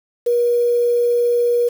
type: tone with quantisation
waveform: sine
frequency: 479.5 Hz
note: A#4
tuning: 49 cents sharp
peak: -13 dBFS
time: 0.26-1.69 s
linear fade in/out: 10 ms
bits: 6
effects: none